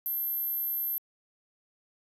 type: tone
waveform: sine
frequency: 12670 Hz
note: G9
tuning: 17 cents sharp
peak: -27 dBFS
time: 0.06-0.98 s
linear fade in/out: 0 ms
effects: tanh soft clip ceiling -26 dBFS